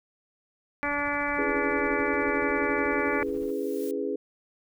harmonic tone, 288.6 Hz, D4, 30 cents flat, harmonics 1 / 2 / 3 / 4 / 5 / 6 / 7 / 8, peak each -34 / -34 / -34 / -34 / -34 / -34 / -34 / -34 dBFS, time 0.83-3.23 s, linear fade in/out 0 ms
brown noise with tremolo, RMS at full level -44 dBFS, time 0.84-3.51 s, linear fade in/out 5 ms, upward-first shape sine, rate 14 Hz, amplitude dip 60%
sine chord, C# minor seventh, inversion none, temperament equal, 277.2 / 329.6 / 415.3 / 493.9 Hz, C#4 / E4 / G#4 / B4, 0 / 0 / 0 / 0 cents, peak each -33 / -35 / -30 / -34 dBFS, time 1.38-4.16 s, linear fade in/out 5 ms
blue noise with exponential growth, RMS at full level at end -44 dBFS, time 2.53-3.91 s, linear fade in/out 1 ms, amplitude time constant 300 ms
effects none

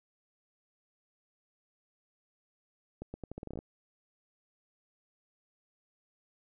accelerating click train, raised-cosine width 2 ms, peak -27 dBFS, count 12, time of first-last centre 3.02-3.589 s, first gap 120 ms, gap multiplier 0.81, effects none

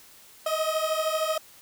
30% pulse beating tone pair, 624 / 637 Hz, D#5 / D#5, +5 / +41 cents, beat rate 13 Hz, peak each -25 dBFS, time 0.46-1.38 s, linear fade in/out 5 ms, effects white hiss -52 dBFS RMS until 1.61 s

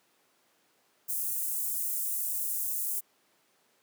white high-pass noise, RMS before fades -32 dBFS, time 1.08-3.01 s, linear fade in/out 20 ms, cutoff 8400 Hz, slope 24 dB/octave, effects pink hiss -68 dBFS RMS until 3.82 s + high-pass 300 Hz 12 dB/octave

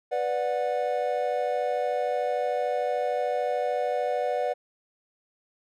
triangle chord, B minor, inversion none, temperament equal with one note detuned, 493.9 / 587.3 / 731.1 Hz, B4 / D5 / F#5, 0 / 0 / -21 cents, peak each -27 dBFS, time 0.11-4.54 s, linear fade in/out 20 ms, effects none

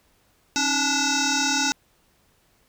sine tone with frequency modulation, 2637 Hz, E7, in tune, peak -18 dBFS, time 0.56-1.72 s, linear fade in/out 0 ms, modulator 582 Hz, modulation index 6.9, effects tanh soft clip ceiling -17 dBFS + pink hiss -63 dBFS RMS until 2.68 s

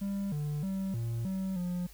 triangle tone with pitch steps, 198.3 / 148.1 / 192.4 / 116 / 190.4 / 177.9 Hz, G3 / D3 / G3 / A#2 / F#3 / F3, +20 / +15 / -32 / -8 / +50 / +32 cents, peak -29 dBFS, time 0.01-1.87 s, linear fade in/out 10 ms, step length 310 ms, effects added 50 Hz sine -51 dBFS peak until 1.93 s + white hiss -57 dBFS RMS until 1.93 s

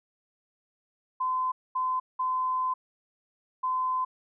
sine tone bursts at uneven times, 1025 Hz, C6, 36 cents flat, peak -25 dBFS, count 4, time 1.2-1.52 / 1.75-2 / 2.19-2.74 / 3.63-4.05 s, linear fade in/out 10 ms, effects none

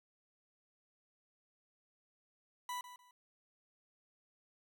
40% pulse tone with echo, 987.8 Hz, B5, in tune, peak -38 dBFS, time 2.69-2.81 s, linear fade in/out 2 ms, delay 150 ms, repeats 2, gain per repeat -12 dB, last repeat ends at 3.11 s, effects none

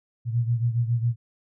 sine beating tone pair, 116.54 / 123.84 Hz, A#2 / B2, 0 / +5 cents, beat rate 7.3 Hz, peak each -22 / -27 dBFS, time 0.25-1.16 s, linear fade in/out 50 ms, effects none

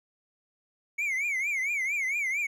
triangle tone with vibrato, 2217 Hz, C#7, in tune, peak -25 dBFS, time 0.98-2.47 s, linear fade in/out 10 ms, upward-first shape triangle, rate 4.4 Hz, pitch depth 180 cents each way, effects none

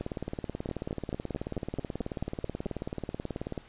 two click trains, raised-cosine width 2 ms, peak -19 / -20 dBFS, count 10 / 67, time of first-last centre 0.69-2.664 / 0.01-3.578 s, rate 4.56 / 18.5 Hz, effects pink hiss -55 dBFS RMS until 3.68 s + resampled to 8000 Hz

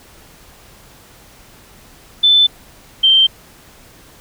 sine tone pair in turn, 3520 / 3136 Hz, A7 / G7, 0 / 0 cents, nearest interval major second, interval 200 cents, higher first, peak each -7 dBFS, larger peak neither, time 2.23-2.47 / 3.03-3.27 s, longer neither, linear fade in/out 10 ms, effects pink hiss -44 dBFS RMS until 4.2 s

